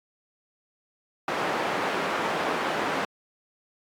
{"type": "band-pass noise", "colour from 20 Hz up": "white", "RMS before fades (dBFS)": -28, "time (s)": [1.28, 3.05], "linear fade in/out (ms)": 2, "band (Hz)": [250, 1300], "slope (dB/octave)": 12, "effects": ["AAC 64 kbps"]}